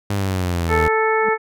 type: exponential sweep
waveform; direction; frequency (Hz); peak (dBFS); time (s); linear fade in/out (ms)
sawtooth; down; 102 to 77.78; -15; 0.1-0.88; 5
type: harmonic tone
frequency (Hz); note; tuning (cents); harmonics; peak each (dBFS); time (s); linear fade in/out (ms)
440; A4; 0; 1 / 2 / 3 / 4 / 5; -18 / -21 / -23 / -24 / -25; 0.68-1.38; 50
type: tone with exponential growth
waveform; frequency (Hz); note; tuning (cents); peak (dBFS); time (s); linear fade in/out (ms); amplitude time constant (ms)
sine; 207.7; G#3; 0; -24; 1.19-1.29; 2; 21
effects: none